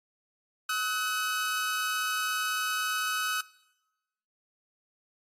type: tone pair together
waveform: sawtooth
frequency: 1276 / 1494 Hz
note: D#6 / F#6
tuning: +43 / +16 cents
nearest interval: minor third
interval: 273 cents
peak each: -27 dBFS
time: 0.69-3.41 s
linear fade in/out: 5 ms
effects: noise-tail reverb RT60 1.0 s tail -22 dB re dry + AAC 48 kbps